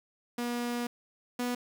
sawtooth tone pair in turn, 240.5 / 245 Hz, B3 / B3, -46 / -14 cents, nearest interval unison, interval 32 cents, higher second, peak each -27 / -26 dBFS, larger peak second, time 0.38-0.87 / 1.39-1.55 s, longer first, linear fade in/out 5 ms, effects 9-bit

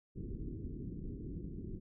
pink low-pass noise, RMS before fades -43 dBFS, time 0.15-1.8 s, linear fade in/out 20 ms, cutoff 380 Hz, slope 48 dB/octave, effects none

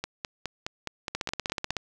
two click trains, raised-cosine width 0.2 ms, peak -12 / -14 dBFS, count 11 / 9, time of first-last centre 1.15-1.767 / 0.04-1.707 s, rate 16.2 / 4.8 Hz, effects none

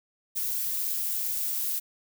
violet noise with amplitude modulation, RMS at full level -27 dBFS, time 0.35-1.8 s, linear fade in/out 20 ms, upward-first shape sine, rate 284 Hz, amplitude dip 55%, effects none

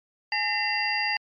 sine tone cluster, 841 / 1826 / 2030 / 2735 / 4763 Hz, G#5 / A#6 / B6 / F7 / D8, +22 / -36 / +47 / -37 / +24 cents, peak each -30 dBFS, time 0.32-1.17 s, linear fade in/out 2 ms, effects MP3 48 kbps

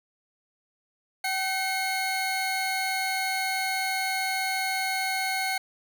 30% pulse tone pair together, 764.7 / 2163 Hz, G5 / C#7, -43 / -43 cents, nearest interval octave + tritone, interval 1800 cents, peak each -26 dBFS, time 1.24-5.58 s, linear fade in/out 5 ms, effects none

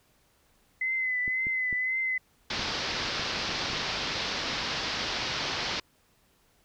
sine tone with vibrato, 2031 Hz, B6, 48 cents sharp, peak -26 dBFS, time 0.81-2.18 s, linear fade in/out 5 ms, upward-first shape triangle, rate 1.9 Hz, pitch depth 43 cents each way
clicks, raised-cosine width 3 ms, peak -28 dBFS, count 8, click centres 1.279 / 1.469 / 1.728 / 2.594 / 3.196 / 3.493 / 3.702 / 3.733 s
white low-pass noise, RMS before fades -32 dBFS, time 2.5-5.8 s, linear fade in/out 5 ms, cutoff 5300 Hz, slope 48 dB/octave
effects pink hiss -66 dBFS RMS until 6.64 s

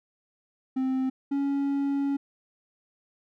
triangle tone pair in turn, 261.6 / 279.3 Hz, C4 / C#4, 0 / +13 cents, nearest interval minor second, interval 113 cents, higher second, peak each -22 / -22 dBFS, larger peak neither, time 0.76-1.1 / 1.31-2.17 s, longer second, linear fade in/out 10 ms, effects none

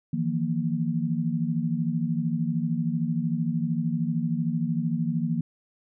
sine tone cluster, 158 / 171.1 / 233.8 Hz, D#3 / F3 / A#3, +27 / -35 / +5 cents, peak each -28 dBFS, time 0.13-5.41 s, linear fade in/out 5 ms, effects none

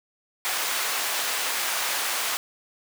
pink high-pass noise, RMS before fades -27 dBFS, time 0.45-2.37 s, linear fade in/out 0 ms, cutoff 930 Hz, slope 12 dB/octave, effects none

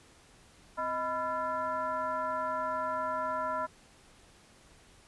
sine tone with frequency modulation, 996 Hz, B5, 14 cents sharp, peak -30 dBFS, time 0.77-3.67 s, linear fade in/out 20 ms, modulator 368 Hz, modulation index 1.2, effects pink hiss -59 dBFS RMS until 5.07 s + resampled to 24000 Hz

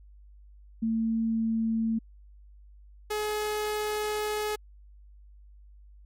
sine / sawtooth tone pair in turn, 224.8 / 423.4 Hz, A3 / G#4, +37 / +33 cents, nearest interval major seventh, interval 1096 cents, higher second, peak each -24 dBFS, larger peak neither, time 0.82-1.99 / 3.1-4.56 s, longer second, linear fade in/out 10 ms, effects added 50 Hz sine -49 dBFS peak until 6.05 s + MP3 64 kbps

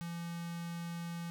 square tone with notch filter, 170 Hz, F3, 46 cents flat, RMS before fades -41 dBFS, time 0.01-1.3 s, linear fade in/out 0 ms, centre 460 Hz, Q 1.2, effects none

